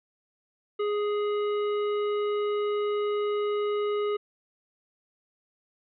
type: harmonic tone with a mistuned harmonic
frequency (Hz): 415.3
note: G#4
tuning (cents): 0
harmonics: 1 / 3 / 5 / 7 / 9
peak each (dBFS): -25 / -35 / -44 / -45 / -52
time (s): 0.79-4.17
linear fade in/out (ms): 10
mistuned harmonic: 9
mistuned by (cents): +26
effects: none